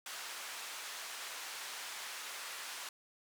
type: band-pass noise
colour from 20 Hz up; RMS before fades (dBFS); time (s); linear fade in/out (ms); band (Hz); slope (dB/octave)
pink; -45; 0.06-2.89; 2; 1100 to 11000; 12
effects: none